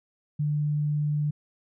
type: tone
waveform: sine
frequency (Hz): 148.6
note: D3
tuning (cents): +21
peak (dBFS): -23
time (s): 0.39-1.31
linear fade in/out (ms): 10
effects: none